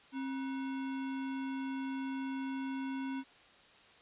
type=tone with sample-and-hold; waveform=sine; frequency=267.1 Hz; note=C4; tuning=36 cents sharp; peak=-35 dBFS; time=0.12-3.24 s; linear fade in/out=50 ms; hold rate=1225 Hz; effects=white hiss -60 dBFS RMS until 4.01 s + resampled to 8000 Hz